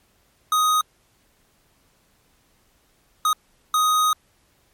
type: tone bursts at uneven times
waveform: square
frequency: 1250 Hz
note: D#6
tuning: 8 cents sharp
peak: -17 dBFS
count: 3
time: 0.52-0.81 / 3.25-3.33 / 3.74-4.13 s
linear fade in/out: 2 ms
effects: pink hiss -62 dBFS RMS until 4.73 s + MP3 64 kbps